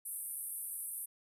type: band-pass noise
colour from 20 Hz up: white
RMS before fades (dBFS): -42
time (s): 0.05-1.06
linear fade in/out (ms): 10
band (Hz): 8800 to 13000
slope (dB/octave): 96
effects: none